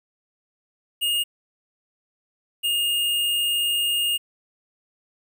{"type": "tone pair in turn", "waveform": "square", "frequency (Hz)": [2848, 2837], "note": ["F7", "F7"], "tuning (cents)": [33, 27], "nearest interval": "unison", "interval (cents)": 6, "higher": "first", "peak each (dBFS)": -21, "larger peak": "neither", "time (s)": [[1.01, 1.24], [2.63, 4.18]], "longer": "second", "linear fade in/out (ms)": 20, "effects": ["10-bit"]}